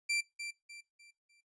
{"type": "tone with echo", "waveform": "sawtooth", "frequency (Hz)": 2353, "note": "D7", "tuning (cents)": 3, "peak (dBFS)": -27, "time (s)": [0.09, 0.21], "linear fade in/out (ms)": 10, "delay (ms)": 300, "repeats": 4, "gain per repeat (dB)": -9, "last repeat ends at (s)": 1.41, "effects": ["noise-tail reverb RT60 0.2 s tail -20 dB re dry", "resampled to 22050 Hz"]}